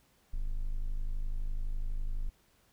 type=tone; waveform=triangle; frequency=25.96 Hz; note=G#0; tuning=in tune; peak=-28 dBFS; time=0.33-2.3 s; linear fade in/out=10 ms; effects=pink hiss -68 dBFS RMS until 2.72 s